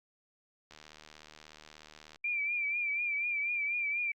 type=click train; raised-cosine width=0.2 ms; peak=-33 dBFS; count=112; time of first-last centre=0.71-2.159 s; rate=76.6 Hz
type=tone with vibrato; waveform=sine; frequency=2360 Hz; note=D7; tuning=8 cents sharp; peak=-30 dBFS; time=2.24-4.12 s; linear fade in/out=5 ms; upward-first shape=triangle; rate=4.1 Hz; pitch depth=69 cents each way
effects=Opus 48 kbps